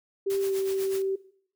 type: tone with pitch glide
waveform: sine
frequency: 392 to 386.4 Hz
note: G4 to G4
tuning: 0 to -25 cents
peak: -24 dBFS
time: 0.26-1.16 s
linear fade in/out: 10 ms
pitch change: -25 cents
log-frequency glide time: 0.43-0.54 s
type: noise with tremolo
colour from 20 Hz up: white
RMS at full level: -39 dBFS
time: 0.3-1.02 s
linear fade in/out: 0 ms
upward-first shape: sine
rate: 8.1 Hz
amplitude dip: 70%
effects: noise-tail reverb RT60 0.6 s tail -18 dB re dry